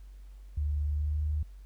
sine tone with pitch glide, 73.8 to 75.66 Hz, D2 to D#2, +9 to -48 cents, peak -27 dBFS, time 0.57-1.43 s, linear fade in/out 5 ms, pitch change +43 cents, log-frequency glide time 0.87-1.24 s, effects added 48 Hz sine -45 dBFS peak until 1.65 s + pink hiss -68 dBFS RMS until 1.65 s

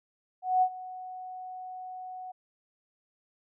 sine tone with ADSR envelope, 740 Hz, F#5, in tune, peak -19 dBFS, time 0.42-2.32 s, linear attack 200 ms, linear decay 68 ms, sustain -19 dB, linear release 11 ms, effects none

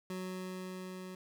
25% pulse tone with level ramp, 185 Hz, F#3, in tune, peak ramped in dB -34 to -40 dBFS, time 0.1-1.15 s, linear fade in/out 2 ms, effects none

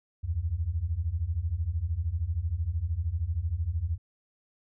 sine beating tone pair, 75.4 / 88.4 Hz, D2 / F2, +46 / +22 cents, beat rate 13 Hz, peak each -31 / -29 dBFS, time 0.23-3.98 s, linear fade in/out 20 ms, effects none

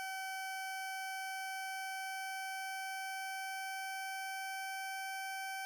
20% pulse tone with pitch glide, 764 to 770.6 Hz, G5 to G5, -45 to -30 cents, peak -35 dBFS, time 0-5.65 s, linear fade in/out 0 ms, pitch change +15 cents, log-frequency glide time 0.3-5.08 s, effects none

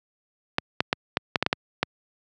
clicks, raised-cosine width 0.3 ms, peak -4 dBFS, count 9, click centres 0.584 / 0.805 / 0.929 / 1.171 / 1.358 / 1.426 / 1.464 / 1.529 / 1.83 s, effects high-pass 100 Hz 12 dB/octave

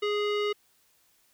square tone with low-pass filter, 415.3 Hz, G#4, in tune, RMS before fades -28 dBFS, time 0.02-0.53 s, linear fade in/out 10 ms, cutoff 3200 Hz, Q 2.1, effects white hiss -66 dBFS RMS until 1.33 s

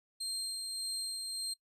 30% pulse tone with tremolo, 4186 Hz, C8, in tune, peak -32 dBFS, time 0.2-1.54 s, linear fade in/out 10 ms, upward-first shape sine, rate 1.7 Hz, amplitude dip 30%, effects noise-tail reverb RT60 0.1 s tail -21 dB re dry + resampled to 32000 Hz

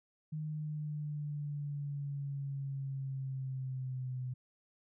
sine exponential sweep, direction down, 154.6 to 126.6 Hz, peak -36 dBFS, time 0.32-4.34 s, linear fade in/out 10 ms, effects none

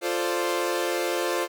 sawtooth chord, D minor seventh, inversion first, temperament equal, 349.2 / 440 / 523.3 / 587.3 Hz, F4 / A4 / C5 / D5, 0 / 0 / 0 / 0 cents, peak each -24 / -28 / -25 / -29 dBFS, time 0.01-1.48 s, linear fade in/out 50 ms, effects none

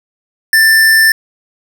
square tone, 1775 Hz, A6, 15 cents sharp, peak -6 dBFS, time 0.53-1.12 s, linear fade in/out 2 ms, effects none

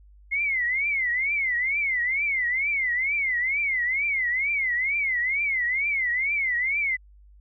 sine tone with vibrato, 2117 Hz, C7, 20 cents sharp, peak -22 dBFS, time 0.31-6.97 s, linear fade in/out 20 ms, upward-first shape triangle, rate 2.2 Hz, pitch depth 210 cents each way, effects added 50 Hz sine -49 dBFS peak until 7.4 s

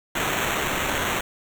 blue noise with sample-and-hold, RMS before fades -25 dBFS, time 0.15-1.21 s, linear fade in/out 5 ms, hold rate 4900 Hz, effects none

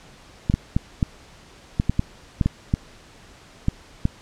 clicks, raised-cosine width 5 ms, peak -6 dBFS, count 12, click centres 0.499 / 0.54 / 0.765 / 1.028 / 1.799 / 1.896 / 1.994 / 2.412 / 2.46 / 2.739 / 3.684 / 4.054 s, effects pink hiss -48 dBFS RMS until 4.21 s + low-pass 7000 Hz 12 dB/octave

